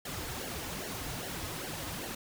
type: noise with flanger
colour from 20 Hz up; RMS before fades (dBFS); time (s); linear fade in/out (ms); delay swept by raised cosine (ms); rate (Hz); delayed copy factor
pink; -39; 0.05-2.15; 5; 0.8 to 5.2; 2.5; -0.75
effects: none